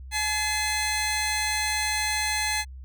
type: tone pair together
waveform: 15% pulse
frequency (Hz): 853 / 2058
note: G#5 / C7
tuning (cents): +46 / -29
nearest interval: octave + minor third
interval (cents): 1525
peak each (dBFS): -21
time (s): 0.11-2.65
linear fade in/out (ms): 50
effects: added 65 Hz sine -38 dBFS peak until 2.84 s